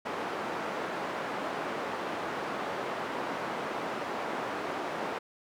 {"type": "band-pass noise", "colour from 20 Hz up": "white", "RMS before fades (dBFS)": -35, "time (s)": [0.05, 5.19], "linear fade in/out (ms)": 10, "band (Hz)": [240, 1100], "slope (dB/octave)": 12, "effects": []}